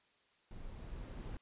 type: noise with level ramp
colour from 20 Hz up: brown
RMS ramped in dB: -49 to -43 dBFS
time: 0.51-1.37 s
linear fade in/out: 2 ms
effects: white hiss -72 dBFS RMS until 1.41 s + resampled to 8000 Hz